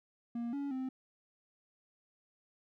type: tone with pitch steps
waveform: triangle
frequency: 235.7 / 281.9 / 260.5 Hz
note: A#3 / C#4 / C4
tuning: +19 / +29 / -7 cents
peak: -33 dBFS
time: 0.35-0.89 s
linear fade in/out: 5 ms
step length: 180 ms
effects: none